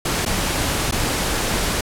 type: noise with dropouts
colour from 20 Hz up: pink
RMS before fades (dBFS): -21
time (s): 0.05-1.81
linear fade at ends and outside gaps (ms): 5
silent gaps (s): 0.252-0.26 / 0.912-0.922
effects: low-pass 12000 Hz 12 dB/octave